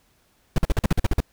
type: noise bursts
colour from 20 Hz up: brown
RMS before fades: -17 dBFS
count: 10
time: 0.56-1.204 s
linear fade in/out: 2 ms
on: 23 ms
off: 46 ms
effects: pink hiss -63 dBFS RMS until 1.32 s